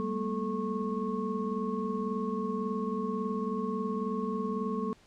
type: tone cluster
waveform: sine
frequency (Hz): 194.6 / 213 / 236.6 / 436.7 / 1093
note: G3 / G#3 / A#3 / A4 / C#6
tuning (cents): -12 / +44 / +26 / -13 / -25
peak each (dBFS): -35 / -38 / -36 / -35 / -38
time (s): 0-4.93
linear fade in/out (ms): 0
effects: pink hiss -61 dBFS RMS until 5.06 s + low-pass 7000 Hz 12 dB/octave